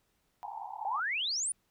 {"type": "band-pass noise", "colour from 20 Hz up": "pink", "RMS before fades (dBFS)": -41, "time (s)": [0.43, 1], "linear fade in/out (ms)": 0, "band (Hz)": [780, 930], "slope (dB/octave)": 96}
{"type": "exponential sweep", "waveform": "sine", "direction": "up", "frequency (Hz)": [741, 10000], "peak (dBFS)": -30, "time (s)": [0.85, 1.52], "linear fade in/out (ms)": 2}
{"effects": ["pink hiss -75 dBFS RMS until 1.7 s"]}